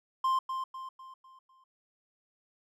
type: tone with echo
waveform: triangle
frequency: 1049 Hz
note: C6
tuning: 4 cents sharp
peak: -23 dBFS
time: 0.24-0.39 s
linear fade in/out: 5 ms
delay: 250 ms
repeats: 5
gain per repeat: -7 dB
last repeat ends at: 1.64 s
effects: none